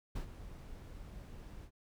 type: noise with ADSR envelope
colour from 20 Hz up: brown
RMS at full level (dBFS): -37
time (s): 0.15-1.71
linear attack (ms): 11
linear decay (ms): 94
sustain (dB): -12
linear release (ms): 74
effects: none